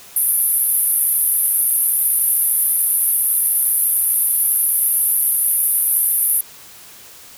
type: band-pass noise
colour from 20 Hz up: white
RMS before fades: -17 dBFS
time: 0.16-6.41 s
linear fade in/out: 5 ms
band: 9800 to 13000 Hz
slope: 96 dB/octave
effects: white hiss -41 dBFS RMS until 7.37 s